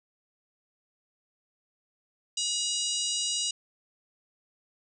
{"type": "harmonic tone with a mistuned harmonic", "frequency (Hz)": 961, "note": "B5", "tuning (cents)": -48, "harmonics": [3, 4, 5, 6, 7, 8, 9], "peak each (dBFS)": [-33, -34, -35, -36, -36, -37, -38], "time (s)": [2.37, 3.51], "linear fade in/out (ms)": 5, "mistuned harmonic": 5, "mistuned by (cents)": 18, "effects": []}